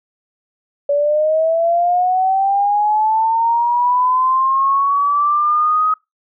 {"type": "linear sweep", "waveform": "sine", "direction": "up", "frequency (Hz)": [568, 1265], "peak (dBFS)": -12, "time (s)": [0.89, 5.94], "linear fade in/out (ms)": 5, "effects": ["noise-tail reverb RT60 0.2 s tail -24 dB re dry"]}